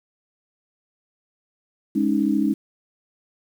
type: chord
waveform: sine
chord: Ab suspended fourth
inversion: none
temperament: equal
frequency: 207.7 / 277.2 / 311.1 Hz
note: Ab3 / Db4 / Eb4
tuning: 0 / 0 / 0 cents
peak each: -22 dBFS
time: 1.95-2.54 s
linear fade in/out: 10 ms
effects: 8-bit